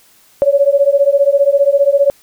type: beating tone pair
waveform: sine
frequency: 554.4 / 569.4 Hz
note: C#5 / C#5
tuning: 0 / +46 cents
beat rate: 15 Hz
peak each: -11 dBFS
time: 0.42-2.1 s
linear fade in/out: 0 ms
effects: white hiss -49 dBFS RMS until 2.22 s